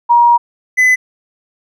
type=tone pair in turn; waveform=sine / triangle; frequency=950 / 2013 Hz; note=A#5 / B6; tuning=+33 / +33 cents; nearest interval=octave + minor second; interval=1300 cents; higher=second; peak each=-5 dBFS; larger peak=neither; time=0.09-0.38 / 0.77-0.96 s; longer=first; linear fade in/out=20 ms; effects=none